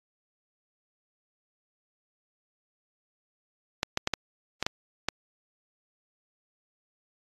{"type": "clicks", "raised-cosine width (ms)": 0.2, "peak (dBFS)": -8, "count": 7, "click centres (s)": [3.831, 3.974, 4.074, 4.137, 4.626, 4.665, 5.086], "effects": ["AAC 32 kbps"]}